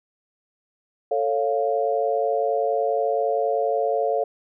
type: chord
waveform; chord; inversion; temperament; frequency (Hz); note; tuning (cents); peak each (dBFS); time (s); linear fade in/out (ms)
sine; A augmented; none; equal with one note detuned; 443.8 / 554.4 / 698.5; A4 / C#5 / E#5; +15 / 0 / 0; -24; 1.11-4.24; 5
effects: none